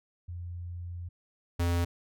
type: tone pair in turn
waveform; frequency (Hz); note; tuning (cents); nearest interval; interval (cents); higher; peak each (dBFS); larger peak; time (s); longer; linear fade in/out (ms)
sine / square; 87.31 / 86.21; F2 / F2; 0 / -22; unison; 22; first; -36 / -26; second; 0.28-1.09 / 1.59-1.85; first; 10
effects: none